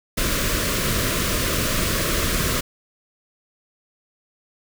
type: band-stop noise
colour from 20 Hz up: pink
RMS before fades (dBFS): -22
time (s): 0.17-2.61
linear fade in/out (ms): 10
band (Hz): 670 to 1000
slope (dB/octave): 96
effects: none